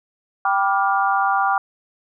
sine chord, G dominant seventh, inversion none, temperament just, 784 / 980 / 1176 / 1411.2 Hz, G5 / B5 / D6 / F6, 0 / -14 / +2 / +18 cents, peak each -19 / -25 / -21 / -23 dBFS, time 0.45-1.58 s, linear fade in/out 2 ms, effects none

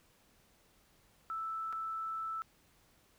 sine tone with dropouts, 1318.5 Hz, E6, in tune, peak -36 dBFS, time 1.3-2.42 s, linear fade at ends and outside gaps 0 ms, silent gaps 1.726-1.73 s, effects pink hiss -68 dBFS RMS until 3.18 s

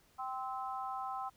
harmonic tone, 260 Hz, C4, 11 cents flat, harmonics 3 / 4 / 5, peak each -40 / -42 / -43 dBFS, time 0.18-1.3 s, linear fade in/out 20 ms, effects pink hiss -68 dBFS RMS until 1.36 s

